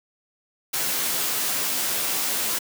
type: noise with comb filter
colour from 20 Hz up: white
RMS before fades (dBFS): -25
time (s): 0.73-2.59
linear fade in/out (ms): 10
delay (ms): 14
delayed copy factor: +0.65
effects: high-pass 150 Hz 12 dB/octave